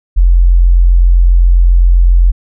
sine tone, 43.78 Hz, F1, 5 cents sharp, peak -3 dBFS, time 0.16-2.32 s, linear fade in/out 20 ms, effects none

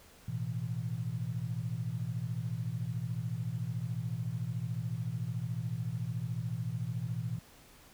sine chord, A suspended second, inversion none, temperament just, 110 / 123.75 / 165 Hz, A2 / B2 / E3, 0 / +4 / +2 cents, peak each -38 / -36 / -39 dBFS, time 0.28-7.39 s, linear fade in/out 5 ms, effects pink hiss -58 dBFS RMS until 7.93 s

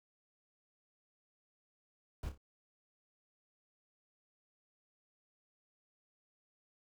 brown noise with echo, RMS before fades -40 dBFS, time 2.23-2.29 s, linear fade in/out 2 ms, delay 29 ms, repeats 3, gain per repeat -8 dB, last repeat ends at 2.377 s, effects none

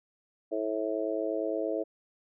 harmonic tone, 108.7 Hz, A2, 21 cents flat, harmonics 3 / 4 / 5 / 6, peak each -34 / -34 / -34 / -34 dBFS, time 0.51-1.84 s, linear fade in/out 20 ms, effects none

